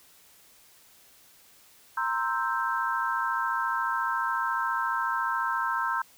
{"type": "chord", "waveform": "sine", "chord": "C dominant seventh", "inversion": "third", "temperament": "equal", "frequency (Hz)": [932.3, 1046.5, 1318.5, 1568], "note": ["Bb5", "C6", "E6", "G6"], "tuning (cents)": [0, 0, 0, 0], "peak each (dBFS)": -31, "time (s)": [1.97, 6.02], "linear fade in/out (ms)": 5, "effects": ["white hiss -57 dBFS RMS until 6.17 s"]}